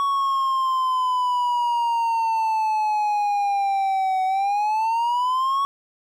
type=exponential two-way sweep; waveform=triangle; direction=down then up; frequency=1119 to 750 to 1119 Hz; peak=-17 dBFS; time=0-5.65 s; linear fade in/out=0 ms; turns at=4.24 s; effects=none